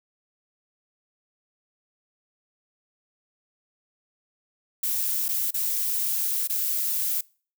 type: noise with dropouts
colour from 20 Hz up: violet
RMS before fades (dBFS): -26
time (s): 4.83-7.21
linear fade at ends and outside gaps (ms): 5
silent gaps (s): 5.283-5.288 / 5.508-5.541 / 6.474-6.496
effects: noise-tail reverb RT60 0.4 s tail -24 dB re dry